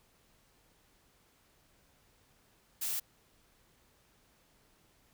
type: noise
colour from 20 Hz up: blue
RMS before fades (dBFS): -35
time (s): 2.81-3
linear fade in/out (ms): 10
effects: pink hiss -68 dBFS RMS until 5.13 s